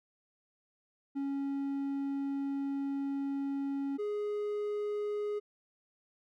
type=tone pair in turn; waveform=triangle; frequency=277.2 / 416.1 Hz; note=C#4 / G#4; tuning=0 / +3 cents; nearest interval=perfect fifth; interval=703 cents; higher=second; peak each=-30 / -30 dBFS; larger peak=neither; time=1.15-3.98 / 3.98-5.4 s; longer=first; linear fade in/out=20 ms; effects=none